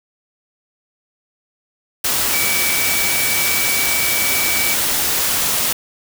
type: tone in noise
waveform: sine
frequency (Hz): 2288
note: D7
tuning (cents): -46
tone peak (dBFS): -21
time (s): 2.33-4.74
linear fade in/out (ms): 5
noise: white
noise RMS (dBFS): -18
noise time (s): 2.04-5.73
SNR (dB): -6
effects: none